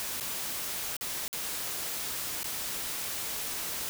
white noise with dropouts, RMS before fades -35 dBFS, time 0-3.89 s, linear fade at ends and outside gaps 0 ms, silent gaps 0.2-0.208 / 0.967-1.01 / 1.28-1.329 / 2.432-2.443 s, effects none

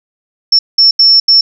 sine tone bursts at uneven times, 5400 Hz, E8, 41 cents sharp, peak -3 dBFS, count 4, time 0.52-0.59 / 0.78-0.91 / 0.99-1.2 / 1.28-1.41 s, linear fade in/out 5 ms, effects none

